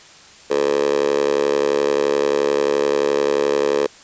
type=tone with high-pass filter; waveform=10% pulse; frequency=71.5 Hz; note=D2; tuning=46 cents flat; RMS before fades=-18 dBFS; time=0.5-3.87 s; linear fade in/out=10 ms; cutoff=460 Hz; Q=4.8; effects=white hiss -44 dBFS RMS until 4.03 s + resampled to 16000 Hz